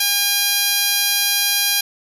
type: tone with band-pass filter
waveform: 10% pulse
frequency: 809 Hz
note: G#5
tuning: 46 cents flat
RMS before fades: -18 dBFS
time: 0-1.81 s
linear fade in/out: 5 ms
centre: 10000 Hz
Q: 0.62
effects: 7-bit